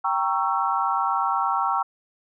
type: chord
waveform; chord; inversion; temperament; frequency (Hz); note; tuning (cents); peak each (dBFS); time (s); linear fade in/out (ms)
sine; G diminished seventh; none; equal with one note detuned; 784 / 932.3 / 1108.7 / 1334.6; G5 / Bb5 / Db6 / Fb6; 0 / 0 / 0 / +21; -26; 0.04-1.83; 10
effects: none